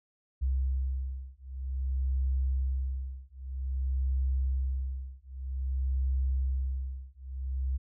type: beating tone pair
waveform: sine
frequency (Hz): 65.41 / 65.93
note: C2 / C2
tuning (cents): 0 / +14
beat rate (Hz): 0.52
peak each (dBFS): -31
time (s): 0.41-7.78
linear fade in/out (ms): 20
effects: none